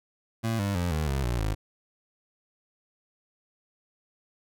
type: tone with pitch steps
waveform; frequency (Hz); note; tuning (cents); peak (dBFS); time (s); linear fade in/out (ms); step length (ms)
25% pulse; 113.4 / 99.87 / 87.95 / 77.45 / 68.21 / 60.07 / 52.9; A#2 / G2 / F2 / D#2 / C#2 / B1 / G#1; -47 / +33 / +13 / -7 / -27 / -47 / +33; -22; 0.43-1.55; 20; 160
effects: none